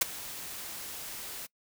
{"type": "noise with ADSR envelope", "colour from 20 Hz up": "white", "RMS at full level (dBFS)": -22, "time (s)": [0.01, 1.47], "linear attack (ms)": 8, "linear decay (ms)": 15, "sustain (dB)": -19, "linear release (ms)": 19, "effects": ["noise-tail reverb RT60 0.1 s tail -23 dB re dry"]}